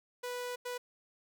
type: tone bursts at uneven times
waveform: sawtooth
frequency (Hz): 492.3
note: B4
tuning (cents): -6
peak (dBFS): -33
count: 2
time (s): 0.23-0.56 / 0.65-0.78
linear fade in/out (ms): 10
effects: none